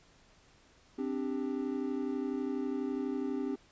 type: chord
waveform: triangle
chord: C suspended second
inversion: none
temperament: equal with one note detuned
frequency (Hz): 261.6 / 293.7 / 395.2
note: C4 / D4 / G4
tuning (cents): 0 / 0 / +14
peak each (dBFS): -33 / -35 / -36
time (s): 0.98-3.56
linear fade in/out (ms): 10
effects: pink hiss -63 dBFS RMS until 3.71 s + resampled to 16000 Hz